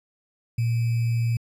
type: tone with sample-and-hold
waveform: sine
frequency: 116.7 Hz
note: A#2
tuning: 2 cents sharp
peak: -20 dBFS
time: 0.58-1.37 s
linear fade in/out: 5 ms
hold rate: 2450 Hz
effects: resampled to 32000 Hz